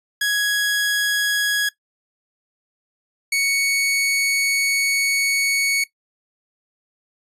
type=tone pair in turn; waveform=sawtooth; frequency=1666 / 2224 Hz; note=G#6 / C#7; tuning=+5 / +5 cents; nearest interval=perfect fourth; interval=500 cents; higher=second; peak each=-14 dBFS; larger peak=neither; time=0.21-1.69 / 3.32-5.84 s; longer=second; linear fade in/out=5 ms; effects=noise-tail reverb RT60 0.1 s tail -18 dB re dry + resampled to 32000 Hz